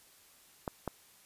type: clicks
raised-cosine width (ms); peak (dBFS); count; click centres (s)
1; -20; 2; 0.678 / 0.877
effects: white hiss -61 dBFS RMS until 1.25 s + resampled to 32000 Hz